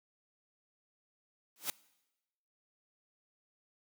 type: noise with exponential growth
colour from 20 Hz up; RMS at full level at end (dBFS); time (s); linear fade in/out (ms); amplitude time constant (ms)
white; -31; 1.56-1.7; 0; 29
effects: noise-tail reverb RT60 1.0 s tail -22 dB re dry + high-pass 200 Hz 12 dB/octave